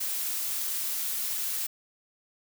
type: noise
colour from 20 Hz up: blue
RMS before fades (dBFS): -31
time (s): 0-1.67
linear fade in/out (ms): 10
effects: none